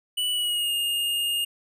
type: tone with pitch glide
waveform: square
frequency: 2960 to 2835 Hz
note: F#7 to F7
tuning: 0 to +25 cents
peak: -24 dBFS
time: 0.17-1.45 s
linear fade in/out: 10 ms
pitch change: -75 cents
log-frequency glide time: 0.31-0.72 s
effects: none